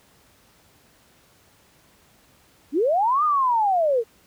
sine linear two-way sweep, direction up then down, 253.9 to 1244.5 to 432.5 Hz, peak -17 dBFS, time 2.72-4.04 s, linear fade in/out 50 ms, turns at 3.24 s, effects pink hiss -57 dBFS RMS until 4.26 s + high-pass 60 Hz 12 dB/octave

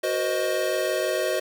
square chord, C half-diminished seventh, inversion second, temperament equal with one note detuned, 370 / 477.1 / 523.3 / 622.3 Hz, Gb4 / Bb4 / C5 / Eb5, 0 / +40 / 0 / 0 cents, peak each -30 / -33 / -29 / -27 dBFS, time 0.03-1.4 s, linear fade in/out 10 ms, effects none

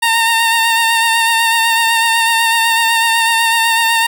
15% pulse tone with vibrato, 915 Hz, A#5, 32 cents flat, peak -4 dBFS, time 0.02-4.07 s, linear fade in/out 10 ms, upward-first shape sine, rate 8 Hz, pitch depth 26 cents each way, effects none

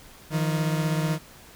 40% pulse beating tone pair, 155.9 / 171.9 Hz, D#3 / F3, +4 / -27 cents, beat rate 16 Hz, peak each -23 / -29 dBFS, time 0.3-1.19 s, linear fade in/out 50 ms, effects pink hiss -49 dBFS RMS until 1.55 s

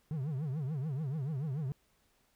triangle tone with vibrato, 143.8 Hz, D3, 36 cents flat, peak -31 dBFS, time 0.11-1.72 s, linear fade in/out 0 ms, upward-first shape triangle, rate 6.9 Hz, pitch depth 260 cents each way, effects pink hiss -72 dBFS RMS until 2.35 s

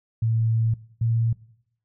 sine tone pair in turn, 113 / 114.71 Hz, A2 / A#2, +47 / -27 cents, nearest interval unison, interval 26 cents, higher second, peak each -19 dBFS, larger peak neither, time 0.22-0.74 / 1.01-1.33 s, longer first, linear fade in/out 5 ms, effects noise-tail reverb RT60 0.7 s tail -20 dB re dry

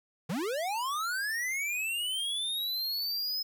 square linear sweep, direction up, 138.2 to 5140 Hz, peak -31 dBFS, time 0.29-3.43 s, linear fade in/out 10 ms, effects 10-bit

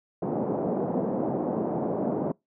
pink band-pass noise, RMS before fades -28 dBFS, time 0.22-2.32 s, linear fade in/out 5 ms, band 170 to 730 Hz, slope 24 dB/octave, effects noise-tail reverb RT60 0.2 s tail -26 dB re dry

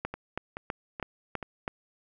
two click trains, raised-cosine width 0.5 ms, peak -21 / -16 dBFS, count 4 / 6, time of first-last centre 0.14-1.428 / 0.05-1.679 s, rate 2.33 / 3.07 Hz, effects none

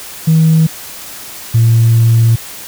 sine tone pair in turn, 160.3 / 114.8 Hz, E3 / A#2, -48 / -26 cents, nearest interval tritone, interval 578 cents, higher first, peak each -4 dBFS, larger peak neither, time 0.27-0.67 / 1.54-2.36 s, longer second, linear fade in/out 10 ms, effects tanh soft clip ceiling -2 dBFS + white hiss -29 dBFS RMS until 2.67 s

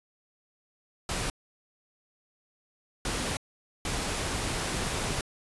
pink noise bursts at uneven times, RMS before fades -31 dBFS, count 3, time 1.09-1.3 / 3.05-3.37 / 3.85-5.21 s, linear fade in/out 2 ms, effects resampled to 24000 Hz

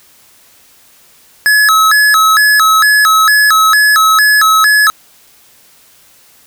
square tone with vibrato, 1480 Hz, F#6, in tune, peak -6 dBFS, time 1.46-4.9 s, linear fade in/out 0 ms, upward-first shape square, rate 2.2 Hz, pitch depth 240 cents each way, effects white hiss -45 dBFS RMS until 6.46 s

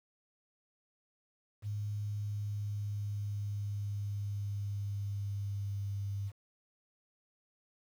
sine tone with pitch glide, 103.83 to 99.77 Hz, G#2 to G2, 0 to +31 cents, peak -34 dBFS, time 1.62-6.32 s, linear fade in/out 50 ms, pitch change -69 cents, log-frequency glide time 1.95-6.03 s, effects 10-bit

